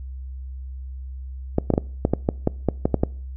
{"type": "clicks", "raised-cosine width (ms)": 2, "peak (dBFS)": -4, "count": 12, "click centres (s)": [1.584, 1.703, 1.738, 1.779, 2.051, 2.136, 2.289, 2.474, 2.687, 2.855, 2.943, 3.035], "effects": ["noise-tail reverb RT60 0.5 s tail -24 dB re dry", "added 65 Hz sine -31 dBFS peak until 3.36 s"]}